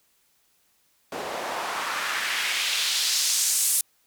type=noise with band-pass filter sweep; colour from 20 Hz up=white; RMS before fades=-26 dBFS; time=1.12-3.81 s; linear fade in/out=2 ms; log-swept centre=510 to 10000 Hz; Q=1.4; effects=white hiss -66 dBFS RMS until 4.06 s